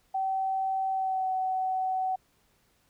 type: tone with pitch glide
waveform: sine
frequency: 767 to 752.5 Hz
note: G5 to F#5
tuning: -38 to +29 cents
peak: -26 dBFS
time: 0.14-2.16 s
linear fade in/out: 10 ms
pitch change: -33 cents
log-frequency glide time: 0.91-1.3 s
effects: pink hiss -68 dBFS RMS until 2.89 s